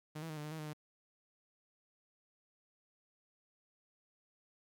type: tone with pitch steps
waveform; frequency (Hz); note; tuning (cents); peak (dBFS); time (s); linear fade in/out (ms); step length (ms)
sawtooth; 153.2 / 163.3 / 154.8 / 149.1 / 152.1 / 159.2 / 152.9 / 151.3; D#3 / E3 / D#3 / D3 / D#3 / D#3 / D#3 / D#3; -27 / -16 / -9 / +27 / -39 / +40 / -30 / -48; -38; 0.15-0.734; 10; 73
effects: 13-bit